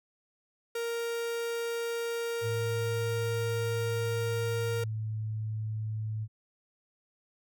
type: tone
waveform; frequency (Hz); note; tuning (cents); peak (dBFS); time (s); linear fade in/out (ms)
45% pulse; 466.2; A#4; 0; -31; 0.75-4.84; 5
type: tone with pitch glide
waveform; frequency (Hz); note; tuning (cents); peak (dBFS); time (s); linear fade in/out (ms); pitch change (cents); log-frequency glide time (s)
sine; 110.1 to 108.71; A2 to A2; +2 to -20; -31; 2.41-6.28; 50; -22; 4.61-5.18
effects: none